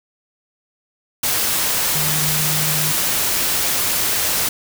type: tone in noise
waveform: sine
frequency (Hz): 152.6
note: D#3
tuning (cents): -33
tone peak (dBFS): -24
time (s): 1.95-2.92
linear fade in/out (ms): 5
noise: white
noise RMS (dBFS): -19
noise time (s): 1.23-4.49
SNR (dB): -8
effects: none